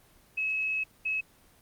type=tone bursts at uneven times; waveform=sine; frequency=2575 Hz; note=E7; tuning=41 cents flat; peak=-27 dBFS; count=2; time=0.37-0.84 / 1.05-1.21 s; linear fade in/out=10 ms; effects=pink hiss -60 dBFS RMS until 1.61 s + Opus 24 kbps